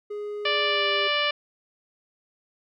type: tone with pitch glide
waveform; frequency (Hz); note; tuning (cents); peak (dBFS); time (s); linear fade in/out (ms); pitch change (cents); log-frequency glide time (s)
triangle; 415.3 to 401.2; G#4 to G4; 0 to +40; -28; 0.1-1.08; 10; -60; 0.63-0.86
type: harmonic tone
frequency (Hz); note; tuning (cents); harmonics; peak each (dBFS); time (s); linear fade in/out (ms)
587; D5; -1; 1 / 2 / 3 / 4 / 5 / 6 / 7 / 8 / 9; -29 / -29 / -30 / -28 / -27 / -34 / -37 / -40 / -42; 0.45-1.31; 5
effects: none